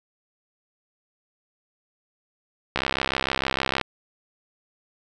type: click train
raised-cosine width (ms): 0.3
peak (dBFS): -6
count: 71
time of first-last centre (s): 2.76-3.813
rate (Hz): 66.5
effects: none